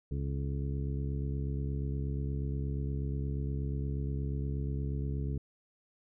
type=harmonic tone with a mistuned harmonic; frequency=68.4 Hz; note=C#2; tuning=23 cents flat; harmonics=1 / 2 / 3 / 4 / 5 / 6; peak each=-34 / -35 / -44 / -44 / -48 / -47 dBFS; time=0.11-5.38 s; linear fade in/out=5 ms; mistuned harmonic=6; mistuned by=+75 cents; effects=none